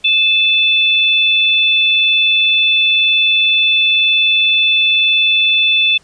sine tone pair together, 2621 / 3499 Hz, E7 / A7, -11 / -10 cents, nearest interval perfect fourth, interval 501 cents, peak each -12 dBFS, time 0.04-5.98 s, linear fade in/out 10 ms, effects pink hiss -50 dBFS RMS until 6.03 s + resampled to 22050 Hz

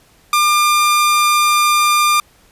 sawtooth tone, 1199 Hz, D6, 36 cents sharp, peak -7 dBFS, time 0.33-2.2 s, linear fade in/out 2 ms, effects pink hiss -51 dBFS RMS until 2.51 s + resampled to 32000 Hz

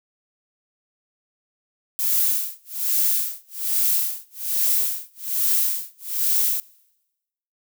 violet noise with tremolo, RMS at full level -19 dBFS, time 1.99-6.6 s, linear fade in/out 0 ms, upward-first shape sine, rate 1.2 Hz, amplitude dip 100%, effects noise-tail reverb RT60 1.0 s tail -24 dB re dry

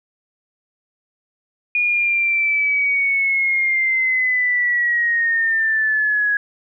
sine linear sweep, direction down, 2448 to 1661.2 Hz, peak -15 dBFS, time 1.75-6.37 s, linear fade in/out 2 ms, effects none

